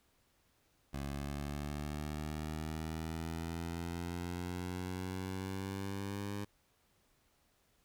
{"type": "exponential sweep", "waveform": "15% pulse", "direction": "up", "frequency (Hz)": [69.5, 102], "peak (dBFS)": -32, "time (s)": [0.93, 6.45], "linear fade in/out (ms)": 10, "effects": ["pink hiss -73 dBFS RMS until 7.84 s"]}